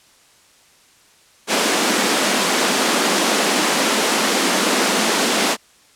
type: high-pass noise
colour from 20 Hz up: pink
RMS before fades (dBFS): -17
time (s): 1.47-5.57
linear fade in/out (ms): 50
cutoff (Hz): 200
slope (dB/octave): 48
effects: white hiss -52 dBFS RMS until 5.95 s + low-pass 9000 Hz 12 dB/octave